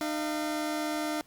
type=tone pair together; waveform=sawtooth; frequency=304.8 / 685.8 Hz; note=D#4 / F5; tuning=-36 / -32 cents; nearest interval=octave + major second; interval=1404 cents; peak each=-27 / -31 dBFS; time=0.01-1.21 s; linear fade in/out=0 ms; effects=pink hiss -61 dBFS RMS until 1.26 s + Opus 48 kbps